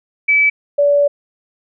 sine tone pair in turn, 2300 / 575 Hz, D7 / D5, -37 / -37 cents, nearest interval 2 octaves, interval 2400 cents, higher first, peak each -9 dBFS, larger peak neither, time 0.28-0.5 / 0.78-1.08 s, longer second, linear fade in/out 10 ms, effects none

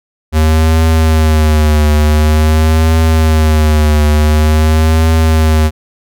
square tone with vibrato, 77.78 Hz, D#2, in tune, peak -7 dBFS, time 0.32-5.71 s, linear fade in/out 50 ms, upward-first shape triangle, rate 0.47 Hz, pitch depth 64 cents each way, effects none

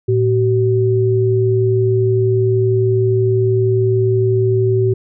sine tone pair together, 113.2 / 380.5 Hz, A2 / F#4, +50 / +48 cents, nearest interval octave + major sixth, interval 2098 cents, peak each -14 dBFS, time 0.08-4.94 s, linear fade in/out 10 ms, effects none

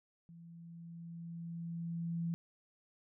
sine tone with level ramp, 168.2 Hz, E3, 35 cents sharp, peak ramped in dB -52 to -33 dBFS, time 0.29-2.34 s, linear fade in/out 0 ms, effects none

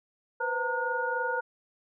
sine tone cluster, 490.6 / 514 / 918 / 1442 Hz, B4 / C5 / A#5 / F#6, -12 / -31 / -27 / -45 cents, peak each -34 / -35 / -32 / -31 dBFS, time 0.4-1.41 s, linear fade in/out 10 ms, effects none

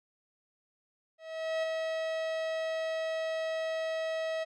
45% pulse tone with ADSR envelope, 643 Hz, E5, 43 cents flat, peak -28 dBFS, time 1.18-4.45 s, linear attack 450 ms, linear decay 12 ms, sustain -3 dB, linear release 23 ms, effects low-pass 4000 Hz 12 dB/octave

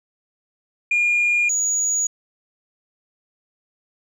sine tone pair in turn, 2421 / 6802 Hz, D#7 / G#8, -48 / +40 cents, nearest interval octave + tritone, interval 1788 cents, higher second, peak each -14 / -17 dBFS, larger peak first, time 0.91-1.49 / 1.49-2.07 s, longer neither, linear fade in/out 5 ms, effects tanh soft clip ceiling -13 dBFS

